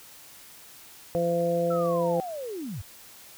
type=harmonic tone; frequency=170.7 Hz; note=F3; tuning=39 cents flat; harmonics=1 / 2 / 3 / 4; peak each=-30 / -34 / -24 / -32 dBFS; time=1.15-2.2 s; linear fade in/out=0 ms
type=linear sweep; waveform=sine; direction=down; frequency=1349 to 75.4 Hz; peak=-32 dBFS; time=1.7-2.82 s; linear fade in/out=10 ms
effects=white hiss -49 dBFS RMS until 3.37 s